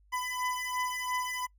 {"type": "beating tone pair", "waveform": "25% pulse", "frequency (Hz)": [1000, 1002.9], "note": ["B5", "B5"], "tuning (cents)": [21, 26], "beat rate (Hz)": 2.9, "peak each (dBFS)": -31, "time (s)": [0.12, 1.47], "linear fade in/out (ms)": 20, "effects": ["noise-tail reverb RT60 0.1 s tail -22 dB re dry", "added 50 Hz sine -60 dBFS peak until 1.58 s"]}